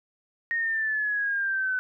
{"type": "exponential sweep", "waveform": "sine", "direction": "down", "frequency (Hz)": [1864.7, 1502], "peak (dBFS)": -24, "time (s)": [0.51, 1.79], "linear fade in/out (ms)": 0, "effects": []}